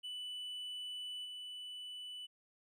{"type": "tone with level steps", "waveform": "triangle", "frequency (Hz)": 2980, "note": "F#7", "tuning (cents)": 12, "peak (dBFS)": [-40, -43], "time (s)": [0.03, 2.27], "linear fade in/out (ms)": 20, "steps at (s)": 1.24, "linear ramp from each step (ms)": 20, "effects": []}